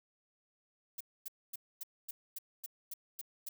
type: noise bursts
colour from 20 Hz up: violet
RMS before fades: -42 dBFS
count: 10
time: 0.98-3.49 s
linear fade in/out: 5 ms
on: 26 ms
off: 250 ms
effects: none